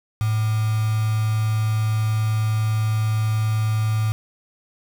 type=tone with quantisation; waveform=sine; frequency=108.8 Hz; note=A2; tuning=19 cents flat; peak=-18 dBFS; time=0.21-4.12 s; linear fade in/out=0 ms; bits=5; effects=none